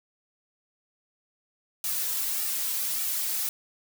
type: noise with flanger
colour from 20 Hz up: blue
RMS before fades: -29 dBFS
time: 1.84-3.49 s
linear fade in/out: 2 ms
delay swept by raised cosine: 1.9 to 3.5 ms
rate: 1.7 Hz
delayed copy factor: -0.9
effects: none